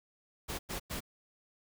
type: noise bursts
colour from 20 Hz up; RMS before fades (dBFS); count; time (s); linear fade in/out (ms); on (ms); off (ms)
pink; -38; 3; 0.48-1.006; 20; 110; 98
effects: none